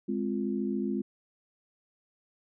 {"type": "chord", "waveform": "sine", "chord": "F minor", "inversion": "first", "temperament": "equal", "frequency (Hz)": [207.7, 261.6, 349.2], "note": ["Ab3", "C4", "F4"], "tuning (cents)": [0, 0, 0], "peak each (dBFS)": [-31, -33, -34], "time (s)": [0.08, 1.02], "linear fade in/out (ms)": 10, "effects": []}